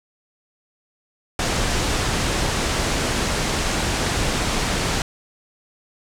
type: low-pass noise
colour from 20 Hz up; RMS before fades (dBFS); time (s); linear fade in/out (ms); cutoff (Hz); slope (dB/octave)
pink; -22; 1.39-5.02; 2; 8700; 24
effects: none